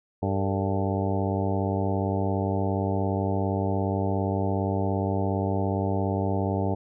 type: harmonic tone with a mistuned harmonic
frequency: 97.3 Hz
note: G2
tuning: 12 cents flat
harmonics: 1 / 2 / 3 / 4 / 5 / 6 / 7 / 8 / 9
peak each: -27 / -30 / -32 / -33 / -34 / -35 / -35 / -36 / -37 dBFS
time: 0.22-6.75 s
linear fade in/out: 10 ms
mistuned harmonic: 5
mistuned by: -92 cents
effects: none